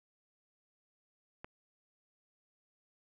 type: click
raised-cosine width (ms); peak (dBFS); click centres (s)
0.5; -29; 1.445
effects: none